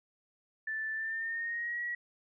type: tone with pitch glide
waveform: sine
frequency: 1760 to 1919.3 Hz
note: A6 to B6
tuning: 0 to -50 cents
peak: -33 dBFS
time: 0.67-1.95 s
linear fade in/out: 5 ms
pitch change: +150 cents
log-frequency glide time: 0.93-1.83 s
effects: none